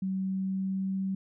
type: tone with pitch glide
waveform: sine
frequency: 190.1 to 191.98 Hz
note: F#3 to G3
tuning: +47 to -36 cents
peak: -28 dBFS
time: 0.02-1.15 s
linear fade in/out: 5 ms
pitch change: +17 cents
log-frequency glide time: 0.13-1.01 s
effects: none